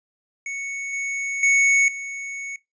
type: tone with level steps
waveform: square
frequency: 2217 Hz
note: C#7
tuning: in tune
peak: -28 / -25 / -15 / -30 dBFS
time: 0.46-2.56 s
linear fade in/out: 2 ms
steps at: 0.93 / 1.43 / 1.88 s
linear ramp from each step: 2 ms
effects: noise-tail reverb RT60 0.2 s tail -22 dB re dry + resampled to 16000 Hz